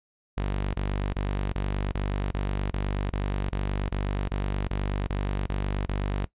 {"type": "tone bursts", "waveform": "sawtooth", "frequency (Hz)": 49.1, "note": "G1", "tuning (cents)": 4, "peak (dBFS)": -22, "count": 15, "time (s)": [0.37, 6.256], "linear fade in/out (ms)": 10, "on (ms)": 370, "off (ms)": 24, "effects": ["noise-tail reverb RT60 0.1 s tail -18 dB re dry", "resampled to 8000 Hz"]}